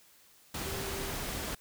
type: tone in noise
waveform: sine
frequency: 392 Hz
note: G4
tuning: in tune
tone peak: -41 dBFS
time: 0.66-1.1 s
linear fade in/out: 5 ms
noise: pink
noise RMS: -37 dBFS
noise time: 0.54-1.55 s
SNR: -7 dB
effects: white hiss -61 dBFS RMS until 1.6 s